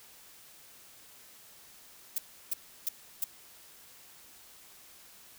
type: noise bursts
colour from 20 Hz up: violet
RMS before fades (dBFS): -30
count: 4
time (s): 2.16-3.242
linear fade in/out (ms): 5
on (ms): 23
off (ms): 330
effects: white hiss -55 dBFS RMS until 5.38 s